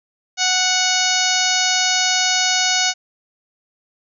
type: harmonic tone with a mistuned harmonic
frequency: 740 Hz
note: F#5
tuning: in tune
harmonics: 1 / 2 / 3 / 4 / 5 / 6 / 7 / 8 / 9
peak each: -24 / -24 / -24 / -24 / -24 / -24 / -24 / -24 / -24 dBFS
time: 0.37-2.94 s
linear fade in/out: 50 ms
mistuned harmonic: 4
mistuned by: -25 cents
effects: none